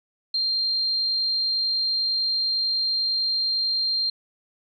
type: tone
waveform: sine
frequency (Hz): 4183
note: C8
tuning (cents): -1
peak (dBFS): -21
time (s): 0.34-4.1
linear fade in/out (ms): 5
effects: none